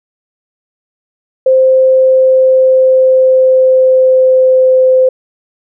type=tone with pitch glide; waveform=sine; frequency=522 to 516.6 Hz; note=C5 to C5; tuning=-4 to -22 cents; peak=-4 dBFS; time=1.46-5.09 s; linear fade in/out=5 ms; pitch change=-18 cents; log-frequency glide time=1.87-4.8 s; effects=none